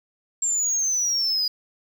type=exponential sweep; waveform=sine; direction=down; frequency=7459 to 4890 Hz; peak=-18 dBFS; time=0.42-1.48 s; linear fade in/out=5 ms; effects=tanh soft clip ceiling -19 dBFS + 8-bit